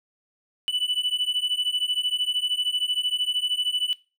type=beating tone pair; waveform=triangle; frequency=2971 / 2984 Hz; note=F#7 / F#7; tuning=+6 / +14 cents; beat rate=13 Hz; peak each=-25 dBFS; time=0.68-3.93 s; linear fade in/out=0 ms; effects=noise-tail reverb RT60 0.3 s tail -20 dB re dry